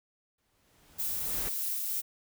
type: noise with exponential growth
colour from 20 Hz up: pink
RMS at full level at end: -38 dBFS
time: 0.38-1.49 s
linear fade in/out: 5 ms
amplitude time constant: 240 ms
type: noise with tremolo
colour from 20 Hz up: violet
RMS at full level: -32 dBFS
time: 0.98-2.02 s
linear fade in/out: 20 ms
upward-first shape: triangle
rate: 3.3 Hz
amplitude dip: 25%
effects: none